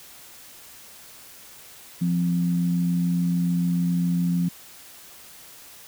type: tone pair together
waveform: sine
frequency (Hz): 174.5 / 261.5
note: F3 / C4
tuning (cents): -1 / -1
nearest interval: perfect fifth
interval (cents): 700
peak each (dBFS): -20 / -31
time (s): 2.01-4.49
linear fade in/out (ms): 10
effects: white hiss -46 dBFS RMS until 5.87 s